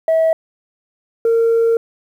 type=tone pair in turn; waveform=sine; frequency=647 / 458.8 Hz; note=E5 / A#4; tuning=-32 / -28 cents; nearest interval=tritone; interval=596 cents; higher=first; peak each=-9 dBFS; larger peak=neither; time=0.08-0.33 / 1.25-1.77 s; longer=second; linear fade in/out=2 ms; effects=tanh soft clip ceiling -9 dBFS + 8-bit